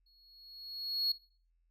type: tone with exponential growth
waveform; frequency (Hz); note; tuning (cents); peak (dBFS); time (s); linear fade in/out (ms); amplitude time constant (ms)
triangle; 4330; C#8; -41; -25; 0.06-1.12; 5; 230
effects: noise-tail reverb RT60 0.4 s tail -20 dB re dry + added 42 Hz sine -70 dBFS peak until 1.7 s